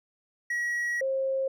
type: tone pair in turn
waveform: triangle / sine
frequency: 1914 / 534.3 Hz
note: A#6 / C5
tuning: +45 / +36 cents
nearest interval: octave + minor seventh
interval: 2209 cents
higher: first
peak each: -25 dBFS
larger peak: neither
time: 0.5-1.01 / 1.01-1.48 s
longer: first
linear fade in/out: 5 ms
effects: none